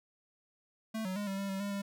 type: tone with pitch steps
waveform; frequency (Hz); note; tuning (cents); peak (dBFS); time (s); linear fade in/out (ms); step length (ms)
square; 221 / 186.5 / 205.5 / 194.4 / 197.6 / 193.2 / 201.7 / 199.2; A3 / F#3 / G#3 / G3 / G3 / G3 / G3 / G3; +8 / +14 / -18 / -14 / +14 / -25 / +50 / +28; -35; 0.94-1.82; 10; 110
effects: none